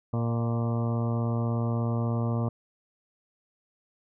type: harmonic tone with a mistuned harmonic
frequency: 116.54 Hz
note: A#2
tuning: in tune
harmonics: 1 / 2 / 3 / 4 / 5 / 6 / 7 / 8 / 9 / 10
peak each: -26 / -31 / -40 / -38 / -39 / -42 / -46 / -46 / -44 / -44 dBFS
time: 0.13-2.49 s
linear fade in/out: 5 ms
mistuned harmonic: 5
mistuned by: +24 cents
effects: none